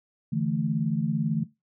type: chord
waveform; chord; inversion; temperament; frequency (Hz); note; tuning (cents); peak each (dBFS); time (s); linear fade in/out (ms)
sine; D suspended second; none; equal; 146.83 / 164.81 / 220; D3 / E3 / A3; 0 / 0 / 0; -28; 0.32-1.44; 10
effects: noise-tail reverb RT60 0.2 s tail -17 dB re dry